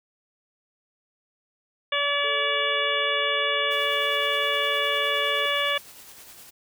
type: harmonic tone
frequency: 573 Hz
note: D5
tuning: 43 cents flat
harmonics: 1 / 2 / 3 / 4 / 5 / 6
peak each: -29 / -29 / -29 / -29 / -29 / -29 dBFS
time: 1.92-5.78 s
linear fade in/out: 5 ms
type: tone with vibrato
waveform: sine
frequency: 440 Hz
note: A4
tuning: in tune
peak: -34 dBFS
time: 2.24-5.46 s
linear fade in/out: 2 ms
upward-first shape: sine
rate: 5 Hz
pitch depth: 10 cents each way
type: noise with tremolo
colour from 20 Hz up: white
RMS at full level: -45 dBFS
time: 3.7-6.51 s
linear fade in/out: 20 ms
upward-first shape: sine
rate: 9.7 Hz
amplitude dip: 35%
effects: none